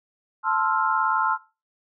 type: chord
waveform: sine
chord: F major seventh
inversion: first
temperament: equal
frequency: 880 / 1046.5 / 1318.5 / 1396.9 Hz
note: A5 / C6 / E6 / F6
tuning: 0 / 0 / 0 / 0 cents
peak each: -25 / -25 / -26 / -26 dBFS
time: 0.43-1.38 s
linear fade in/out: 50 ms
effects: noise-tail reverb RT60 0.3 s tail -19 dB re dry